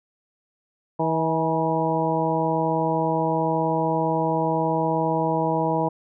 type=harmonic tone with a mistuned harmonic; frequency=160.9 Hz; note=E3; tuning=42 cents flat; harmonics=1 / 2 / 3 / 4 / 5 / 6; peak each=-27 / -27 / -27 / -27 / -27 / -27 dBFS; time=0.99-5.89 s; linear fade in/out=10 ms; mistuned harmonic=5; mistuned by=+47 cents; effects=none